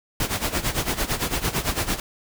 pink noise with tremolo, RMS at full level -22 dBFS, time 0.2-2 s, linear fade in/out 2 ms, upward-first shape sine, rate 8.9 Hz, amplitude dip 80%, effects none

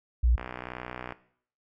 sine tone, 59.6 Hz, A#1, 39 cents sharp, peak -19 dBFS, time 0.23-0.36 s, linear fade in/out 10 ms
click train, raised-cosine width 0.5 ms, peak -21 dBFS, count 47, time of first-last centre 0.38-1.123 s, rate 61.9 Hz
effects noise-tail reverb RT60 0.6 s tail -17 dB re dry

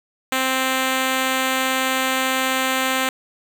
5% pulse tone, 261.6 Hz, C4, in tune, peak -7 dBFS, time 0.32-3.09 s, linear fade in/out 2 ms, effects none

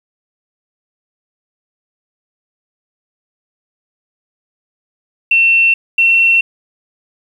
sine tone pair in turn, 2700 / 2712 Hz, E7 / E7, +41 / +49 cents, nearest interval unison, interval 8 cents, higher second, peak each -7 dBFS, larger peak neither, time 5.31-5.74 / 5.98-6.41 s, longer neither, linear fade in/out 5 ms, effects 7-bit

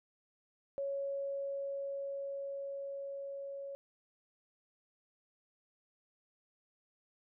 sine tone with level ramp, 555 Hz, C#5, 2 cents sharp, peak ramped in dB -34 to -41 dBFS, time 0.78-3.75 s, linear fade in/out 0 ms, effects none

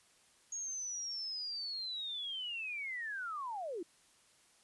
sine linear sweep, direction down, 6645 to 311.1 Hz, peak -38 dBFS, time 0.52-3.83 s, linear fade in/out 5 ms, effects white hiss -67 dBFS RMS until 4.63 s + resampled to 24000 Hz

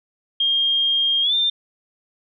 sine tone with pitch glide, 3220 to 3594 Hz, G7 to A7, +46 to +36 cents, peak -16 dBFS, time 0.4-1.5 s, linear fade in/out 5 ms, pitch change +190 cents, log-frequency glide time 1.22-1.34 s, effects none

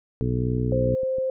harmonic tone, 61.74 Hz, B1, in tune, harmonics 1 / 2 / 3 / 4 / 5 / 6 / 7, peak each -30 / -24 / -33 / -29 / -34 / -36 / -31 dBFS, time 0.21-0.95 s, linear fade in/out 0 ms
click train, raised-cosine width 3 ms, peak -26 dBFS, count 5, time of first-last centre 0.58-1.184 s, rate 6.62 Hz
sine tone, 523.3 Hz, C5, in tune, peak -22 dBFS, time 0.72-1.3 s, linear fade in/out 2 ms
effects none

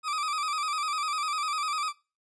40% pulse tone with vibrato, 1214 Hz, D#6, 43 cents flat, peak -27 dBFS, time 0.03-1.93 s, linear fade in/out 50 ms, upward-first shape square, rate 10 Hz, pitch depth 64 cents each way, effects noise-tail reverb RT60 0.3 s tail -21 dB re dry + resampled to 22050 Hz

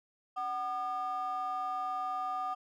triangle ring-modulated tone, 981 Hz, B5, 12 cents flat, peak -26 dBFS, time 0.36-2.55 s, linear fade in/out 20 ms, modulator 232 Hz, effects tanh soft clip ceiling -28 dBFS

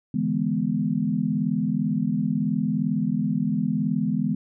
sine chord, E dominant seventh, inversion third, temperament equal, 146.83 / 164.81 / 207.7 / 246.9 Hz, D3 / E3 / G#3 / B3, 0 / 0 / 0 / 0 cents, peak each -31 / -27 / -25 / -26 dBFS, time 0.14-4.35 s, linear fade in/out 5 ms, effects none

